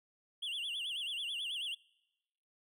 triangle tone with vibrato, 3090 Hz, G7, 26 cents flat, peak -35 dBFS, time 0.42-1.75 s, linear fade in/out 10 ms, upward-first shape sine, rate 9.2 Hz, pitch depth 200 cents each way, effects noise-tail reverb RT60 1.0 s tail -25 dB re dry

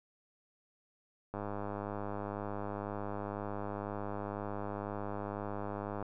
click train, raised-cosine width 1 ms, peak -25 dBFS, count 479, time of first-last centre 1.34-6.026 s, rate 102 Hz, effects none

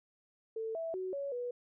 sine tone with pitch steps, 445.7 / 657 / 373.1 / 560 / 488.3 Hz, A4 / E5 / F#4 / C#5 / B4, +22 / -6 / +14 / +18 / -20 cents, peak -35 dBFS, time 0.56-1.51 s, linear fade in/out 5 ms, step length 190 ms, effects none

